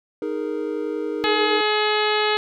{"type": "chord", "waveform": "triangle", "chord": "D# suspended fourth", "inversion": "none", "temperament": "equal", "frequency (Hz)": [311.1, 415.3, 466.2], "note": ["D#4", "G#4", "A#4"], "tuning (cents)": [0, 0, 0], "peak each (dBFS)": -26, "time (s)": [0.22, 1.61], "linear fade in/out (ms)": 2}
{"type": "harmonic tone", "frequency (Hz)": 423.9, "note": "G#4", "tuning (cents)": 35, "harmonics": [1, 2, 3, 4, 5, 6, 7, 8, 9, 10], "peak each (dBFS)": [-22, -25, -27, -28, -29, -30, -30, -31, -32, -32], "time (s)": [1.24, 2.37], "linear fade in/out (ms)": 0}
{"effects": []}